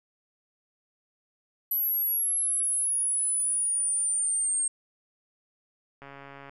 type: linear sweep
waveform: sine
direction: down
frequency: 11820 to 8470 Hz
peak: -24 dBFS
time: 1.71-4.68 s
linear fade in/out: 5 ms
type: click train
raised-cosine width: 0.5 ms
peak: -30 dBFS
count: 67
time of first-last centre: 6.02-6.495 s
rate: 139 Hz
effects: none